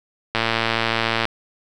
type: click train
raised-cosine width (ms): 0.3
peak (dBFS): -3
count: 104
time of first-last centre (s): 0.35-1.254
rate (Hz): 114
effects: none